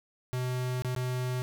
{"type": "tone with dropouts", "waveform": "square", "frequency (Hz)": 126.3, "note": "B2", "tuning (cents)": 39, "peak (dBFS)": -30, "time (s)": [0.33, 1.42], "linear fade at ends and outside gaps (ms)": 0, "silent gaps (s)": [[0.821, 0.847], [0.95, 0.963]], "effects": ["11-bit"]}